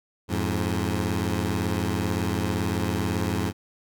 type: beating tone pair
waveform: 15% pulse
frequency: 87.31 / 105.31 Hz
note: F2 / G#2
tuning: 0 / +25 cents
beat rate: 18 Hz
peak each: -20 / -21 dBFS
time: 0.28-3.53 s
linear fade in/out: 50 ms
effects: none